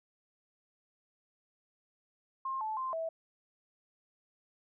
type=tone with pitch steps; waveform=sine; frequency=1063 / 870 / 1045 / 652 Hz; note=C6 / A5 / C6 / E5; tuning=+27 / -20 / -2 / -19 cents; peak=-33 dBFS; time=2.45-3.09 s; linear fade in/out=5 ms; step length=160 ms; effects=none